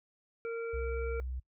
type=harmonic tone; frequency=460.9 Hz; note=A#4; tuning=20 cents flat; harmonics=1 / 3 / 5; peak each=-34 / -44 / -48 dBFS; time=0.45-1.2 s; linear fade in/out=0 ms
type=tone; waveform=sine; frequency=63.5 Hz; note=B1; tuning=49 cents sharp; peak=-35 dBFS; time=0.73-1.4 s; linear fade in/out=10 ms
effects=noise-tail reverb RT60 0.1 s tail -21 dB re dry

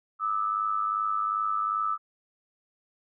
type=tone pair together; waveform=sine; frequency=1200 / 1302.6 Hz; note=D6 / E6; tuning=+37 / -21 cents; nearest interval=minor second; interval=142 cents; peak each=-29 / -27 dBFS; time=0.19-1.98 s; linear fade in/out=50 ms; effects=none

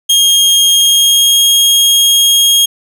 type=tone with pitch glide; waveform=sawtooth; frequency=3241 to 3260 Hz; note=G#7 to G#7; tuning=-43 to -33 cents; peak=-3 dBFS; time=0.09-2.66 s; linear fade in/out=10 ms; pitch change=+10 cents; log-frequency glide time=0.72-1.39 s; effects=none

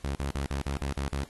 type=tone bursts; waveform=sawtooth; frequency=69.3 Hz; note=C#2; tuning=in tune; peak=-25 dBFS; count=8; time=0.04-1.235 s; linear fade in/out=0 ms; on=110 ms; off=45 ms; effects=pink hiss -56 dBFS RMS until 1.29 s + AAC 32 kbps

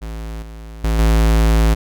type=tone with level steps; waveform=square; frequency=55 Hz; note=A1; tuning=in tune; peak=-26 / -32 / -15 / -11 dBFS; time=0.01-1.75 s; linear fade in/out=20 ms; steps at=0.42 / 0.84 / 0.99 s; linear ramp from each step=2 ms; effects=none

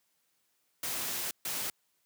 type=noise bursts at uneven times; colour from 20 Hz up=white; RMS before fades=-35 dBFS; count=2; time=0.83-1.31 / 1.45-1.7 s; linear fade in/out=2 ms; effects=white hiss -75 dBFS RMS until 2.05 s + high-pass 100 Hz 12 dB/octave

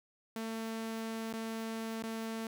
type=tone with dropouts; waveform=sawtooth; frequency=224.2 Hz; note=A3; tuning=33 cents sharp; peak=-33 dBFS; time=0.36-2.47 s; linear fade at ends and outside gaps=2 ms; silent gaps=1.328-1.336 / 2.026-2.036 s; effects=none

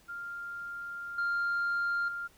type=tone with level steps; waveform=sine; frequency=1396.9 Hz; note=F6; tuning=in tune; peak=-37 / -26 / -34 dBFS; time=0.08-2.28 s; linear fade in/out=20 ms; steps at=1.18 / 2.08 s; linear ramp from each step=5 ms; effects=tanh soft clip ceiling -26 dBFS + pink hiss -62 dBFS RMS until 2.37 s

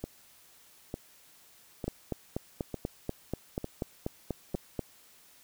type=two click trains; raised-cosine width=2 ms; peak=-21 / -18 dBFS; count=6 / 13; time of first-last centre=0.04-4.545 / 1.88-4.793 s; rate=1.11 / 4.12 Hz; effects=white hiss -59 dBFS RMS until 5.43 s

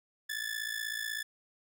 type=ring-modulated tone; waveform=sawtooth; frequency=1736 Hz; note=A6; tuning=24 cents flat; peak=-28 dBFS; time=0.29-1.23 s; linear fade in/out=10 ms; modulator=28.1 Hz; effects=none

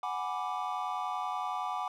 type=chord; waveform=triangle; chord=G# half-diminished seventh; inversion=third; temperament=equal; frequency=740 / 830.6 / 987.8 / 1174.7 Hz; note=F#5 / G#5 / B5 / D6; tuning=0 / 0 / 0 / 0 cents; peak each=-35 / -37 / -37 / -35 dBFS; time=0.03-1.88 s; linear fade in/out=2 ms; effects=none

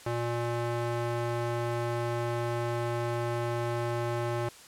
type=tone with band-pass filter; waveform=square; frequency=118.7 Hz; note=A#2; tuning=32 cents sharp; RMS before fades=-31 dBFS; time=0.06-4.49 s; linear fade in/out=5 ms; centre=690 Hz; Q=0.59; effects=white hiss -51 dBFS RMS until 4.67 s + low-pass 10000 Hz 12 dB/octave

